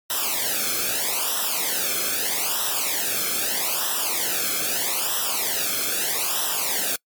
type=noise with flanger; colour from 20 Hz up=white; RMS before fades=-24 dBFS; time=0.1-6.96 s; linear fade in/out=2 ms; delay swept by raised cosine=0.44 to 1.07 ms; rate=0.79 Hz; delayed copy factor=-0.95; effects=noise-tail reverb RT60 0.1 s tail -25 dB re dry + MP3 96 kbps